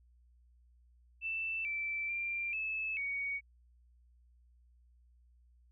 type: tone with pitch steps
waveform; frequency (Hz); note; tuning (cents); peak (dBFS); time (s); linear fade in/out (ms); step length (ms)
sine; 2657 / 2330 / 2375 / 2608 / 2241; E7 / D7 / D7 / E7 / C#7; +13 / -14 / +19 / -19 / +18; -34; 1.21-3.41; 50; 440
effects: added 60 Hz sine -62 dBFS peak until 5.71 s